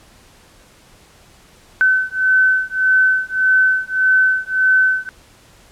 sine beating tone pair, 1521 / 1522.7 Hz, F#6 / F#6, +47 / +49 cents, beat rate 1.7 Hz, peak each -15 dBFS, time 1.81-5.09 s, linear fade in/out 0 ms, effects pink hiss -48 dBFS RMS until 5.71 s + low-pass 11000 Hz 12 dB/octave

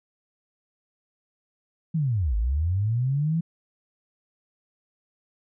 sine linear two-way sweep, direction down then up, 169.3 to 49.96 to 169.3 Hz, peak -21 dBFS, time 1.94-3.41 s, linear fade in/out 10 ms, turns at 2.36 s, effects none

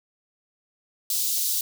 white high-pass noise, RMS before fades -25 dBFS, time 1.1-1.61 s, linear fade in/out 2 ms, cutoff 3900 Hz, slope 24 dB/octave, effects none

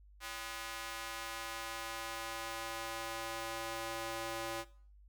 square tone with high-pass filter sweep, 113.2 Hz, A2, 50 cents sharp, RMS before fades -42 dBFS, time 0.2-4.65 s, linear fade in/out 50 ms, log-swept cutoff 1300 to 530 Hz, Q 0.88, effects noise-tail reverb RT60 0.5 s tail -19 dB re dry + added 50 Hz sine -57 dBFS peak until 5.08 s

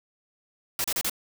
white noise bursts, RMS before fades -27 dBFS, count 4, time 0.79-1.097 s, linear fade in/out 2 ms, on 52 ms, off 33 ms, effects none

